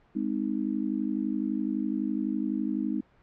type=chord; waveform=sine; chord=Ab major; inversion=none; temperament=just; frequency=207.7 / 259.6 / 311.5 Hz; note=Ab3 / C4 / Eb4; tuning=0 / -13 / +2 cents; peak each=-31 dBFS; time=0.15-3.01 s; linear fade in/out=10 ms; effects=pink hiss -62 dBFS RMS until 3.22 s + low-pass 2000 Hz 12 dB/octave